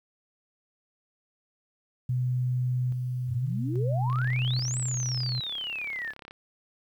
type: tone with tremolo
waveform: sine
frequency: 125.5 Hz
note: B2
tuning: 28 cents sharp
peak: -24 dBFS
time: 2.09-5.4 s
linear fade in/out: 5 ms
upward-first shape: square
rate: 0.6 Hz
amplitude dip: 35%
type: exponential two-way sweep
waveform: sine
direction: up then down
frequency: 82.41 to 8160 to 1672 Hz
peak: -31 dBFS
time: 3.27-6.14 s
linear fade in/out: 50 ms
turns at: 4.78 s
type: click train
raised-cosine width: 0.3 ms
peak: -28 dBFS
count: 77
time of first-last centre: 4.1-6.309 s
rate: 34.4 Hz
effects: 10-bit